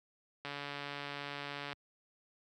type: click train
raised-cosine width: 0.3 ms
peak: -25 dBFS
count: 184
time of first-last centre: 0.45-1.73 s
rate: 143 Hz
effects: high-pass 80 Hz 12 dB/octave